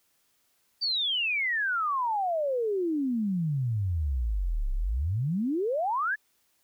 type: exponential two-way sweep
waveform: sine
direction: down then up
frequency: 4694 to 31.67 to 1772 Hz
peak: -25 dBFS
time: 0.81-6.16 s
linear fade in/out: 20 ms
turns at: 4.72 s
effects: white hiss -70 dBFS RMS until 6.63 s